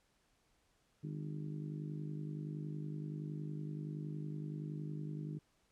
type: harmonic tone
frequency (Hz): 50.7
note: G#1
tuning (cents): -41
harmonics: 3 / 4 / 5 / 6 / 7 / 8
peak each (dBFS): -41 / -49 / -56 / -49 / -57 / -58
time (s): 1.03-5.39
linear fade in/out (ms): 10
effects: pink hiss -75 dBFS RMS until 5.71 s + low-pass 10000 Hz 12 dB/octave